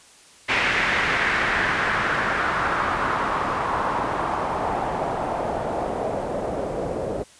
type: noise with low-pass filter sweep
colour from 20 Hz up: white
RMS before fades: -24 dBFS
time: 0.48-7.24 s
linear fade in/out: 20 ms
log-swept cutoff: 2200 to 500 Hz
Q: 2.3
effects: white hiss -50 dBFS RMS until 7.39 s + resampled to 22050 Hz